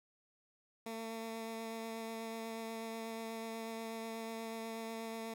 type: tone with vibrato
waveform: 15% pulse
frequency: 225.4 Hz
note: A3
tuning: 42 cents sharp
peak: -35 dBFS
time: 0.86-5.34 s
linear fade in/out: 5 ms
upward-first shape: sine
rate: 8.2 Hz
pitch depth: 12 cents each way
effects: none